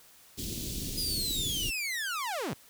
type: band-stop noise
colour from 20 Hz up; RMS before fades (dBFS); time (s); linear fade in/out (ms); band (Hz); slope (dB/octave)
pink; -36; 0.37-1.71; 20; 370 to 3400; 24
type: linear sweep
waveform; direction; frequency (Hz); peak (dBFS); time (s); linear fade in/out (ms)
sawtooth; down; 5000 to 95; -28; 0.97-2.54; 10
effects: white hiss -57 dBFS RMS until 2.69 s